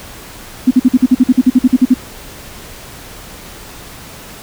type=tone bursts; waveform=sine; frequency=253.6 Hz; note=B3; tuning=46 cents sharp; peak=-3 dBFS; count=15; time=0.67-1.942 s; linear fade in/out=10 ms; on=40 ms; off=48 ms; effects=pink hiss -33 dBFS RMS until 4.42 s